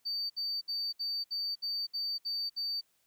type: tone bursts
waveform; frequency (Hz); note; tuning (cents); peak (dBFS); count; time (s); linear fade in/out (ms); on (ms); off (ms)
sine; 4600; D8; -37; -30; 9; 0.05-2.812; 20; 250; 64
effects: tanh soft clip ceiling -30 dBFS + white hiss -73 dBFS RMS until 3.06 s